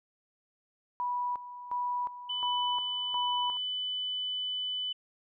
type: tone with tremolo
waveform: sine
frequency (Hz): 980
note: B5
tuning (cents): -14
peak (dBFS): -29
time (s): 1-3.57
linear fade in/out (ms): 0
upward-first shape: square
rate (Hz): 1.4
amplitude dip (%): 75
type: tone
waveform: sine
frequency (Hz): 3000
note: F#7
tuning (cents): +23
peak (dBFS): -31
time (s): 2.29-4.93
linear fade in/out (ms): 10
effects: none